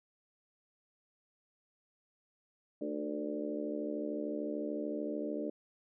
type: harmonic tone with a mistuned harmonic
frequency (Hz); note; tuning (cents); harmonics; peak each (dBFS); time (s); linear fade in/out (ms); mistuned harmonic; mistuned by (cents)
73.42; D2; 0; 3 / 4 / 5 / 6 / 7 / 8; -43 / -38 / -45 / -42 / -46 / -42; 2.81-5.5; 5; 4; +37
effects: none